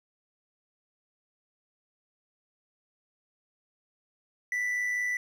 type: tone with amplitude modulation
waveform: triangle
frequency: 1977 Hz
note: B6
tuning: 1 cent sharp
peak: -24 dBFS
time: 4.52-5.17 s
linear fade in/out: 2 ms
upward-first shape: sine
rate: 105 Hz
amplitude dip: 35%
effects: none